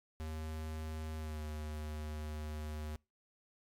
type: tone with pitch glide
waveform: square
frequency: 78.5 to 76.27 Hz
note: D#2 to D#2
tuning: +16 to -34 cents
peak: -40 dBFS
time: 0.2-2.96 s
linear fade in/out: 0 ms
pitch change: -50 cents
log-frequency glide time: 1.17-1.42 s
effects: noise-tail reverb RT60 0.3 s tail -26 dB re dry + MP3 96 kbps